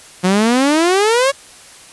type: exponential sweep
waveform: sawtooth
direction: up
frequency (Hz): 177.7 to 566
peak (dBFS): -7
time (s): 0.23-1.32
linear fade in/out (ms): 20
effects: white hiss -40 dBFS RMS until 1.92 s + resampled to 24000 Hz